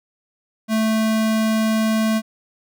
square tone, 220 Hz, A3, in tune, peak -17 dBFS, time 0.68-2.22 s, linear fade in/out 50 ms, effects none

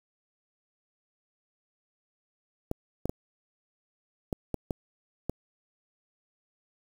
clicks, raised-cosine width 2 ms, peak -16 dBFS, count 7, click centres 2.714 / 3.056 / 3.095 / 4.328 / 4.543 / 4.708 / 5.296 s, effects 7-bit

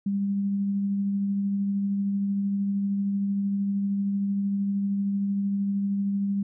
sine tone with tremolo, 199.1 Hz, G3, 27 cents sharp, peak -22 dBFS, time 0.06-6.43 s, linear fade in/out 5 ms, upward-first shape triangle, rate 13 Hz, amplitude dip 25%, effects none

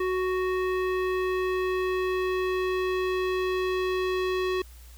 square tone with low-pass filter sweep, 370.4 Hz, F#4, 2 cents sharp, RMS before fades -27 dBFS, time 0-4.62 s, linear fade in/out 5 ms, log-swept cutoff 2100 to 3500 Hz, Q 1.3, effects added 60 Hz sine -45 dBFS peak until 4.97 s + white hiss -55 dBFS RMS until 4.97 s

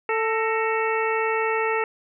harmonic tone with a mistuned harmonic, 443.6 Hz, A4, 14 cents sharp, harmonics 1 / 2 / 3 / 4 / 5 / 6, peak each -24 / -27 / -29 / -30 / -31 / -32 dBFS, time 0.09-1.84 s, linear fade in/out 2 ms, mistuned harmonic 4, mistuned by +82 cents, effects none

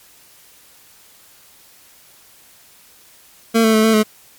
25% pulse tone with pitch steps, 227.1 / 221.5 / 217.8 / 222.2 / 215 Hz, A#3 / A3 / A3 / A3 / A3, -45 / +12 / -17 / +17 / -40 cents, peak -7 dBFS, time 3.54-4.035 s, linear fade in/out 20 ms, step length 99 ms, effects white hiss -48 dBFS RMS until 4.38 s + MP3 96 kbps

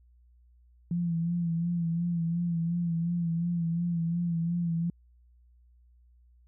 sine tone with vibrato, 169.6 Hz, E3, 50 cents sharp, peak -26 dBFS, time 0.91-4.9 s, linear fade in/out 2 ms, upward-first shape sine, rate 2.8 Hz, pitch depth 45 cents each way, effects added 60 Hz sine -57 dBFS peak until 6.47 s

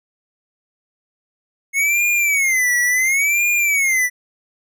square tone with vibrato, 2167 Hz, C#7, 40 cents flat, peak -15 dBFS, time 1.73-4.1 s, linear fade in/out 50 ms, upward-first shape sine, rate 0.71 Hz, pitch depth 190 cents each way, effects none

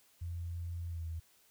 sine tone with pitch glide, 85.6 to 81.59 Hz, F2 to E2, -34 to -17 cents, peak -37 dBFS, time 0.21-1.2 s, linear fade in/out 10 ms, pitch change -83 cents, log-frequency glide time 0.87-1.06 s, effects white hiss -67 dBFS RMS until 1.5 s

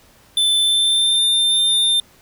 square tone with pitch glide, 3527 to 3601 Hz, A7 to A7, +3 to +39 cents, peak -14 dBFS, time 0.37-2 s, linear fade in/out 2 ms, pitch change +36 cents, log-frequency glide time 0.6-1.24 s, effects pink hiss -51 dBFS RMS until 2.21 s

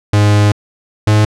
45% pulse tone pair in turn, 103.83 / 106.32 Hz, G#2 / G#2, 0 / +41 cents, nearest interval unison, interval 41 cents, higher second, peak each -7 dBFS, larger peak neither, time 0.13-0.52 / 1.07-1.25 s, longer first, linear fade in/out 5 ms, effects low-pass 8000 Hz 12 dB/octave

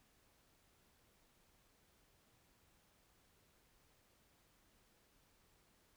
silence, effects pink hiss -73 dBFS RMS until 5.96 s

